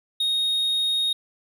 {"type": "tone", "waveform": "triangle", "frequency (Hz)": 3729, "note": "A#7", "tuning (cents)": 0, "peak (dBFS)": -19, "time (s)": [0.2, 1.13], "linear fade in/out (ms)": 5, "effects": []}